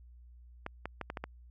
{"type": "clicks", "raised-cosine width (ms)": 0.5, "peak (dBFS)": -22, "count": 6, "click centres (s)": [0.664, 0.856, 1.013, 1.101, 1.172, 1.24], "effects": ["added 60 Hz sine -52 dBFS peak until 1.5 s"]}